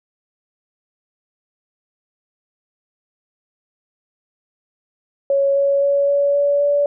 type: tone with pitch steps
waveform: sine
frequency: 554.4 / 558.6 / 562.8 / 567 / 571.3 / 575.6 Hz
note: C#5 / C#5 / C#5 / C#5 / D5 / D5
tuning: 0 / +13 / +26 / +39 / -48 / -35 cents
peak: -13 dBFS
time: 5.3-6.86 s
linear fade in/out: 2 ms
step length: 260 ms
effects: none